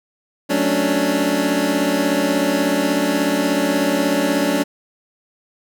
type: chord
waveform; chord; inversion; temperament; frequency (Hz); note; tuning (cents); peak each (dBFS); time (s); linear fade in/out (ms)
25% pulse; D major seventh; first; equal; 185 / 220 / 277.2 / 293.7; F#3 / A3 / C#4 / D4; 0 / 0 / 0 / 0; -21 / -21 / -17 / -16; 0.49-4.64; 20
effects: none